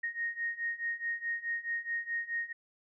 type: beating tone pair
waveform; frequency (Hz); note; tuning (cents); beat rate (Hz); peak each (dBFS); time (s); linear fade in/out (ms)
sine; 1860 / 1864.7; A#6 / A#6; -4 / 0; 4.7; -37 / -35; 0.03-2.53; 10
effects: none